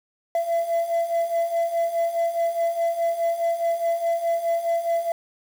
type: beating tone pair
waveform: sine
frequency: 671 / 675.8 Hz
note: E5 / E5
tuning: +31 / +43 cents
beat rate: 4.8 Hz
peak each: -24 / -20 dBFS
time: 0.35-5.12 s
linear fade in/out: 2 ms
effects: tanh soft clip ceiling -18 dBFS + 7-bit